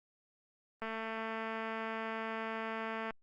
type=click train; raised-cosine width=0.5 ms; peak=-25 dBFS; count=511; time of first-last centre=0.82-3.107 s; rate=223 Hz; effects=Opus 32 kbps